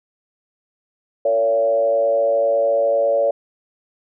sine tone with frequency modulation, 567 Hz, C#5, 39 cents sharp, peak -14 dBFS, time 1.25-3.31 s, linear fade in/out 5 ms, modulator 110 Hz, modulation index 0.69, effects none

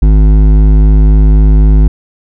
triangle tone with hard clipping, 51.91 Hz, G#1, in tune, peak -4 dBFS, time 0.02-1.88 s, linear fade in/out 5 ms, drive 15 dB, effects none

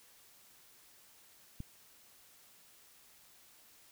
click, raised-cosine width 5 ms, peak -29 dBFS, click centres 1.604 s, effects white hiss -62 dBFS RMS until 3.91 s

